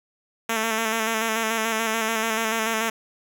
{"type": "tone with vibrato", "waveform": "5% pulse", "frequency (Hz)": 223.3, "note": "A3", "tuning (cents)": 26, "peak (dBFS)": -11, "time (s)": [0.49, 2.9], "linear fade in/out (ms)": 5, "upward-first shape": "square", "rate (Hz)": 6.9, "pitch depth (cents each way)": 30, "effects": []}